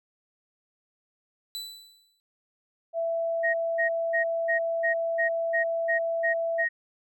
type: tone with exponential decay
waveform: 40% pulse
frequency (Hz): 3977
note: B7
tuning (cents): +11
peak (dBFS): -30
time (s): 1.55-2.2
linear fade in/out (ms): 0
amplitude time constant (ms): 140
type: tone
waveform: sine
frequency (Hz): 665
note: E5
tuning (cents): +15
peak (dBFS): -25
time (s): 2.93-6.66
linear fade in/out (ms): 50
type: tone bursts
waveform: sine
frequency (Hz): 1872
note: A#6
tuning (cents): +7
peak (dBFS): -23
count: 10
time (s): 3.43-6.69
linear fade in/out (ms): 20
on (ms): 110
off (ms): 240
effects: none